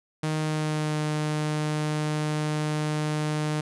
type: tone with pitch glide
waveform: sawtooth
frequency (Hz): 155.3 to 152.19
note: D#3 to D#3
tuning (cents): -3 to -38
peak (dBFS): -21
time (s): 0.23-3.61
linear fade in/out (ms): 5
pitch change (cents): -35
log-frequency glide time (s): 0.38-1
effects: resampled to 24000 Hz